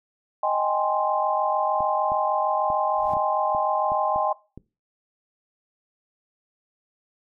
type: chord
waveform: sine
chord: Ab major seventh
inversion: second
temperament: equal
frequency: 622.3 / 784 / 830.6 / 1046.5 Hz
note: Eb5 / G5 / Ab5 / C6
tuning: 0 / 0 / 0 / 0 cents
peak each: -26 dBFS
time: 0.43-4.33 s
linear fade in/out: 5 ms
type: clicks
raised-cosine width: 3 ms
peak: -26 dBFS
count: 9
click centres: 1.806 / 2.119 / 2.702 / 3.136 / 3.168 / 3.549 / 3.919 / 4.16 / 4.576 s
type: noise with exponential growth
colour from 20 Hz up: brown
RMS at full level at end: -37 dBFS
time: 2.82-3.14 s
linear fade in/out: 1 ms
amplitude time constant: 69 ms
effects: noise-tail reverb RT60 0.3 s tail -19 dB re dry